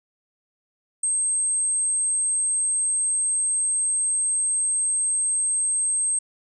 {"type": "tone", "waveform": "sine", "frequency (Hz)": 8372, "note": "C9", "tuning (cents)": 0, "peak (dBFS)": -20, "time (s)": [1.03, 6.19], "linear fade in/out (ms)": 5, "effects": []}